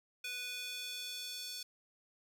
square tone with high-pass filter sweep, 493.9 Hz, B4, in tune, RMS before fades -43 dBFS, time 0.24-1.63 s, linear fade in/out 5 ms, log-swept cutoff 2500 to 4300 Hz, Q 2.3, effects none

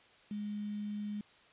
sine tone with quantisation, 207.7 Hz, G#3, in tune, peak -36 dBFS, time 0.31-1.21 s, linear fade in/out 2 ms, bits 9, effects white hiss -62 dBFS RMS until 1.52 s + resampled to 8000 Hz

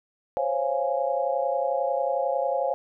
sine chord, Db major seventh, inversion third, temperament equal with one note detuned, 523.3 / 554.4 / 694 / 830.6 Hz, C5 / Db5 / F5 / Ab5, 0 / 0 / -11 / 0 cents, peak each -28 / -27 / -29 / -30 dBFS, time 0.37-2.74 s, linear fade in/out 0 ms, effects none

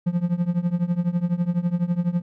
triangle tone with tremolo, 174.61 Hz, F3, in tune, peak -14 dBFS, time 0.06-2.22 s, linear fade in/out 10 ms, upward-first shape triangle, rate 12 Hz, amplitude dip 95%, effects none

